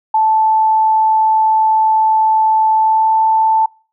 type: tone with pitch glide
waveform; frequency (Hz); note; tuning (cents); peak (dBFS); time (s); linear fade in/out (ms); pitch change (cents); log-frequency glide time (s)
sine; 876 to 882.6; A5 to A5; -8 to +5; -9; 0.14-3.66; 5; +13; 2.76-3.14
effects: noise-tail reverb RT60 0.4 s tail -26 dB re dry